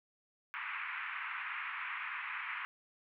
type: band-pass noise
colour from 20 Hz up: white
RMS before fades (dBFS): -41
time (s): 0.54-2.65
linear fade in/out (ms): 0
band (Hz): 1000 to 2500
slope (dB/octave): 48
effects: none